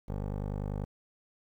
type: tone with low-pass filter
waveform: 15% pulse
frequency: 50.2 Hz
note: G1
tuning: 42 cents sharp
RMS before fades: -35 dBFS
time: 0.08-0.85 s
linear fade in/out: 10 ms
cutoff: 780 Hz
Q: 0.88
effects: 10-bit